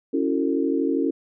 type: chord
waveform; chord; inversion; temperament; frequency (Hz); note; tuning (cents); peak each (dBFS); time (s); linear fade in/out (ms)
sine; F# minor seventh; second; equal with one note detuned; 277.2 / 329.6 / 370 / 450.5; C#4 / E4 / F#4 / A4; 0 / 0 / 0 / +41; -23 / -25 / -28 / -27; 0.13-1.11; 10
effects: none